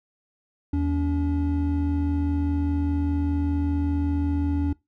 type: tone pair together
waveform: triangle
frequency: 80 / 285.1 Hz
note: D#2 / C#4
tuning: +49 / +49 cents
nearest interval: octave + minor seventh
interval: 2200 cents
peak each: -22 dBFS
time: 0.73-4.73 s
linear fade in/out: 5 ms
effects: noise-tail reverb RT60 0.2 s tail -22 dB re dry